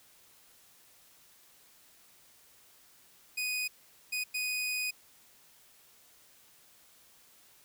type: tone bursts at uneven times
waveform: sawtooth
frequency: 2489 Hz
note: D#7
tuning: in tune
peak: -28 dBFS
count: 3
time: 3.37-3.68 / 4.12-4.24 / 4.34-4.91 s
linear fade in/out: 10 ms
effects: white hiss -61 dBFS RMS until 7.64 s